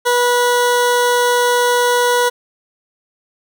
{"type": "tone", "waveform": "20% pulse", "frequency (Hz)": 487.7, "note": "B4", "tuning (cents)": -22, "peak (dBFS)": -7, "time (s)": [0.05, 2.3], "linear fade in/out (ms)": 20, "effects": []}